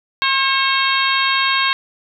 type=harmonic tone with a mistuned harmonic; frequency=537 Hz; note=C5; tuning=45 cents sharp; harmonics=2 / 3 / 4 / 5 / 6 / 7 / 8; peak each=-19 / -21 / -22 / -23 / -24 / -24 / -25 dBFS; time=0.22-1.73 s; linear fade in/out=0 ms; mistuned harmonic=4; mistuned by=+41 cents; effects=none